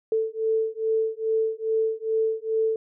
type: beating tone pair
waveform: sine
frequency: 441.9 / 444.3 Hz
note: A4 / A4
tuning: +7 / +17 cents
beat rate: 2.4 Hz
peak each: -25 dBFS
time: 0.12-2.76 s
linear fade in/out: 2 ms
effects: none